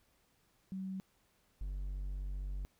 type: tone pair in turn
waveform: sine / triangle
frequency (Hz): 190 / 47.86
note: F#3 / G1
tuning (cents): +46 / -41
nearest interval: 2 octaves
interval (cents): 2387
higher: first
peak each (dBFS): -38 / -35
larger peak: second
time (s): 0.72-1 / 1.61-2.65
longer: second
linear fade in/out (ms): 0
effects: pink hiss -73 dBFS RMS until 2.79 s